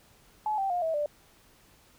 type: tone with pitch steps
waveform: sine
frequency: 854 / 778.6 / 709.9 / 647.2 / 590.1 Hz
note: G#5 / G5 / F5 / E5 / D5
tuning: +48 / -12 / +28 / -32 / +8 cents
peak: -26 dBFS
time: 0.46-1.06 s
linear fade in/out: 2 ms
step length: 120 ms
effects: pink hiss -60 dBFS RMS until 1.98 s